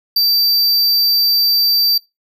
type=tone; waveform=square; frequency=4660 Hz; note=D8; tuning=14 cents flat; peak=-11 dBFS; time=0.16-1.98 s; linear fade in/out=5 ms; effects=noise-tail reverb RT60 0.2 s tail -23 dB re dry